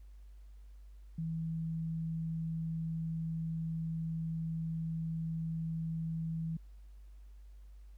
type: tone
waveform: sine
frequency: 162.5 Hz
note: E3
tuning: 24 cents flat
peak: -34 dBFS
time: 1.18-6.57 s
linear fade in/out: 5 ms
effects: added 50 Hz sine -50 dBFS peak until 7.97 s + pink hiss -75 dBFS RMS until 7.97 s